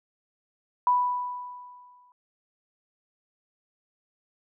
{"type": "tone with exponential decay", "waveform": "sine", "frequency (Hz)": 987.8, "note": "B5", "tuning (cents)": 0, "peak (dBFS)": -17, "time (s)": [0.87, 2.12], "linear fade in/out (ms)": 1, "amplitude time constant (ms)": 270, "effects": []}